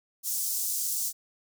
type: high-pass noise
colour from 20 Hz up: pink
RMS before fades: -30 dBFS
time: 0.23-1.13 s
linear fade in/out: 50 ms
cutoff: 6200 Hz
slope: 24 dB/octave
effects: none